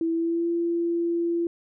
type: tone with pitch glide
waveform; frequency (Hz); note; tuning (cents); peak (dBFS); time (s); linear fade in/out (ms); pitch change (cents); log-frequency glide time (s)
sine; 329.6 to 340; E4 to F4; 0 to -46; -22; 0.01-1.47; 2; +54; 0.12-0.48
effects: none